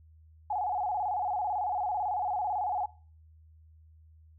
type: tone with vibrato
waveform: sine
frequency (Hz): 784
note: G5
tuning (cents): 0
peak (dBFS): -28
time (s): 0.5-2.86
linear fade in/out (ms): 5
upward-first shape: square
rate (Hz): 18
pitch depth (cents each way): 120
effects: noise-tail reverb RT60 0.4 s tail -20 dB re dry + added 79 Hz sine -54 dBFS peak until 4.38 s